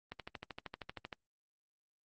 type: click train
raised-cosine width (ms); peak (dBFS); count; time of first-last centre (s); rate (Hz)
0.3; -26; 14; 0.12-1.128; 12.9
effects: Opus 24 kbps